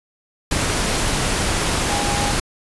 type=tone in noise; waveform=sine; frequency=815 Hz; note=G#5; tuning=33 cents flat; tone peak=-25 dBFS; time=1.89-2.32 s; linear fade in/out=5 ms; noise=pink; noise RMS=-20 dBFS; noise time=0.51-2.4 s; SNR=-8 dB; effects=resampled to 24000 Hz